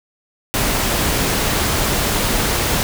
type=noise; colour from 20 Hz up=pink; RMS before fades=-18 dBFS; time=0.54-2.83 s; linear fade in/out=0 ms; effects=none